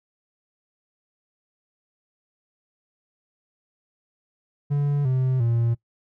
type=tone with pitch steps; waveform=triangle; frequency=143.8 / 129.6 / 116.8 Hz; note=D3 / C3 / A#2; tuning=-36 / -16 / +4 cents; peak=-17 dBFS; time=4.7-5.75 s; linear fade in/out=20 ms; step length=350 ms; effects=noise-tail reverb RT60 0.1 s tail -20 dB re dry